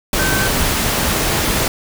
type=tone in noise; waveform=sine; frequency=1541 Hz; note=G6; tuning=30 cents flat; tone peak=-20 dBFS; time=0.19-0.48 s; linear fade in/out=2 ms; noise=pink; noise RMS=-17 dBFS; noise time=0.13-1.68 s; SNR=-6 dB; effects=none